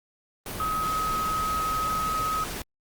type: tone in noise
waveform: sine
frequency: 1270 Hz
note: D#6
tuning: 35 cents sharp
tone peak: -25 dBFS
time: 0.6-2.44 s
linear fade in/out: 2 ms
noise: pink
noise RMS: -34 dBFS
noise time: 0.46-2.62 s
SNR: +6 dB
effects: Opus 32 kbps